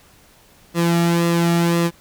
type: tone with flanger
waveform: sawtooth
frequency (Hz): 170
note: F3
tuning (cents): -46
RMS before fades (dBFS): -17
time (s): 0.74-1.91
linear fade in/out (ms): 50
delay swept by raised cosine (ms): 1.3 to 1.95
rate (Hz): 1.9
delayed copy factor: -0.6
effects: pink hiss -51 dBFS RMS until 2 s